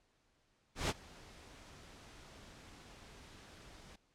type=noise with ADSR envelope; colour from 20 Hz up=pink; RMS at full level=-33 dBFS; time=0.75-3.96 s; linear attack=140 ms; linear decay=39 ms; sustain=-23 dB; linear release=6 ms; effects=pink hiss -75 dBFS RMS until 4.14 s + low-pass 7000 Hz 12 dB/octave